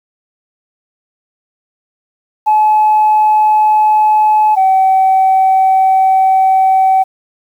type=tone pair in turn; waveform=sine; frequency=856 / 762.6 Hz; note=A5 / G5; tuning=-48 / -48 cents; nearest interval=major second; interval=200 cents; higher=first; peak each=-5 dBFS; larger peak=neither; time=2.46-4.56 / 4.56-7.04 s; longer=second; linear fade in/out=20 ms; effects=tanh soft clip ceiling -3 dBFS + 7-bit